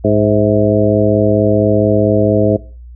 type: harmonic tone with a mistuned harmonic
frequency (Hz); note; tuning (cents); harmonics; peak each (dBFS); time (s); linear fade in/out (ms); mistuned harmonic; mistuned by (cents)
104.4; G#2; +10; 1 / 2 / 3 / 4 / 5 / 6; -16 / -16 / -16 / -16 / -16 / -16; 0.04-2.57; 10; 6; +51
effects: noise-tail reverb RT60 0.4 s tail -21 dB re dry + added 60 Hz sine -31 dBFS peak until 2.95 s